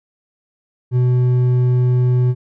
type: tone with hard clipping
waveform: sine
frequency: 124.7 Hz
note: B2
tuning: 17 cents sharp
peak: -13 dBFS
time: 0.91-2.35 s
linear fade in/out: 50 ms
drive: 5 dB
effects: none